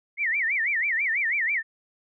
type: tone with vibrato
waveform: sine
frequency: 2051 Hz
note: C7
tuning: 35 cents flat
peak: -22 dBFS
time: 0.17-1.63 s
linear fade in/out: 50 ms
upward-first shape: sine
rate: 6.1 Hz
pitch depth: 250 cents each way
effects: none